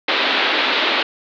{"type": "band-pass noise", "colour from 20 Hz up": "white", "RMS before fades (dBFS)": -18, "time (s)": [0.08, 1.03], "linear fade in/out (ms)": 5, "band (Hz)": [250, 4000], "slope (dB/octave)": 48, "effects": []}